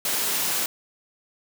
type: high-pass noise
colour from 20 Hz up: white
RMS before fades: -25 dBFS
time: 0.05-0.66 s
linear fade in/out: 2 ms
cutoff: 150 Hz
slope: 12 dB/octave
effects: none